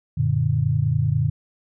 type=chord; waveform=sine; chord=Gb augmented; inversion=none; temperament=equal; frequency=92.5 / 116.54 / 146.83 Hz; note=Gb2 / Bb2 / D3; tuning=0 / 0 / 0 cents; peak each=-25 / -21 / -21 dBFS; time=0.17-1.3 s; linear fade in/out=10 ms; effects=none